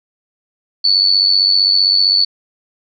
sine tone with amplitude modulation, 4458 Hz, C#8, 9 cents sharp, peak -6 dBFS, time 0.84-2.25 s, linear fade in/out 10 ms, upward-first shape sine, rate 95.5 Hz, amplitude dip 70%, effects none

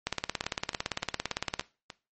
two click trains, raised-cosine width 0.2 ms, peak -22 / -11 dBFS, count 6 / 28, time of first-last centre 0.44-1.902 / 0.07-1.595 s, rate 3.42 / 17.7 Hz, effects noise-tail reverb RT60 0.3 s tail -18 dB re dry + MP3 32 kbps

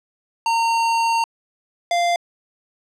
square tone pair in turn, 917 / 694.2 Hz, A#5 / F5, -29 / -11 cents, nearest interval perfect fourth, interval 482 cents, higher first, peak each -17 dBFS, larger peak neither, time 0.46-1.24 / 1.91-2.16 s, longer first, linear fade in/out 2 ms, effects low-pass 7000 Hz 12 dB/octave

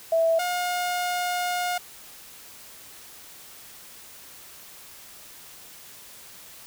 sine / sawtooth tone pair in turn, 657 / 715.1 Hz, E5 / F5, -6 / +41 cents, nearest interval minor second, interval 147 cents, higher second, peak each -18 / -21 dBFS, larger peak first, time 0.12-0.39 / 0.39-1.78 s, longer second, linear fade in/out 5 ms, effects white hiss -46 dBFS RMS until 6.66 s

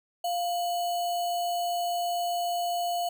sine tone with sample-and-hold, 698.5 Hz, F5, in tune, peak -26 dBFS, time 0.24-3.09 s, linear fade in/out 5 ms, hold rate 3675 Hz, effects none

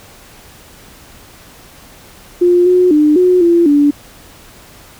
sine tone with pitch steps, 353.4 / 362.7 / 300.6 / 363.3 / 341.7 / 289.4 Hz, F4 / F#4 / D4 / F#4 / F4 / D4, +21 / -34 / +40 / -32 / -38 / -25 cents, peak -6 dBFS, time 2.41-3.91 s, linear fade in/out 10 ms, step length 250 ms, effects pink hiss -40 dBFS RMS until 4.99 s

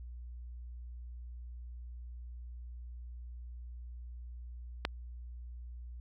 click, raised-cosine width 0.3 ms, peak -14 dBFS, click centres 4.851 s, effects added 60 Hz sine -43 dBFS peak until 6 s

